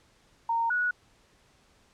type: tone pair in turn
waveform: sine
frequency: 922 / 1463.6 Hz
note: A#5 / F#6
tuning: -19 / -19 cents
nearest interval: minor sixth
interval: 800 cents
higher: second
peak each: -24 dBFS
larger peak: neither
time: 0.49-0.7 / 0.7-0.91 s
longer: neither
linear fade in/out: 5 ms
effects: pink hiss -63 dBFS RMS until 1.93 s + low-pass 8000 Hz 12 dB/octave